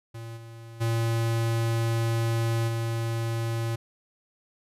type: tone with level steps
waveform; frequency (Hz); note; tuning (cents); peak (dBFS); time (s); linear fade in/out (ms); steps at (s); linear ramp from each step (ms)
square; 114.8; A#2; -26; -37 / -42 / -24 / -27; 0.14-3.76; 10; 0.36 / 0.8 / 2.67; 20
effects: resampled to 32000 Hz